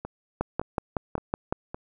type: two click trains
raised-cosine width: 1 ms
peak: -11 / -20 dBFS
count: 7 / 4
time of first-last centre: 0.41-1.525 / 0.05-1.745 s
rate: 5.38 / 1.77 Hz
effects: none